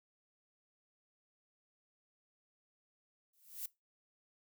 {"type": "noise with exponential growth", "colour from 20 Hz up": "violet", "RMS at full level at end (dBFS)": -38, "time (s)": [3.33, 3.66], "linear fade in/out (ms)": 5, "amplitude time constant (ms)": 71, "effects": ["noise-tail reverb RT60 0.2 s tail -20 dB re dry"]}